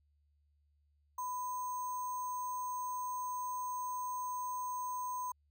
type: tone with sample-and-hold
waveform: sine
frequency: 999 Hz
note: B5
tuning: 20 cents sharp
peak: -36 dBFS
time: 1.18-5.32 s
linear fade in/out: 5 ms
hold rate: 7350 Hz
effects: added 73 Hz sine -70 dBFS peak until 5.5 s